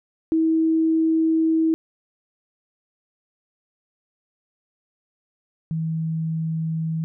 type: tone pair in turn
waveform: sine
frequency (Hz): 322.1 / 161.05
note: E4 / E3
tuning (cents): -40 / -40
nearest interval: octave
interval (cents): 1200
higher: first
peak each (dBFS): -16 / -22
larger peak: first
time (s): 0.32-1.74 / 5.71-7.04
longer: first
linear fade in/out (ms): 0
effects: none